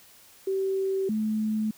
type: tone pair in turn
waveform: sine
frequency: 385.3 / 216.2 Hz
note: G4 / A3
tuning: -30 / -30 cents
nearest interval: minor seventh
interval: 1000 cents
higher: first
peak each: -24 dBFS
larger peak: neither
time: 0.47-1.09 / 1.09-1.71 s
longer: neither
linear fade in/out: 5 ms
effects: white hiss -54 dBFS RMS until 1.77 s